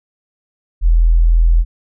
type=tone; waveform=sine; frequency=41.54 Hz; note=E1; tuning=14 cents sharp; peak=-7 dBFS; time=0.81-1.65 s; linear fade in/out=50 ms; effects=none